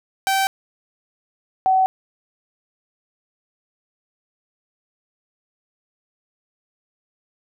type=tone pair in turn; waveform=sawtooth / sine; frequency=775 / 756.4 Hz; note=G5 / F#5; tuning=-20 / +38 cents; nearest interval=unison; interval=42 cents; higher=first; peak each=-13 dBFS; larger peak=neither; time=0.27-0.47 / 1.66-1.86 s; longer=neither; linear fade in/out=0 ms; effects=none